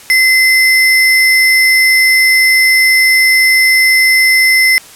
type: tone with sample-and-hold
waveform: sine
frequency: 2053 Hz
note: C7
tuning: 33 cents flat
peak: -5 dBFS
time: 0.1-4.78 s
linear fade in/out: 0 ms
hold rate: 7350 Hz
effects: white hiss -36 dBFS RMS until 4.95 s + low-pass 12000 Hz 12 dB/octave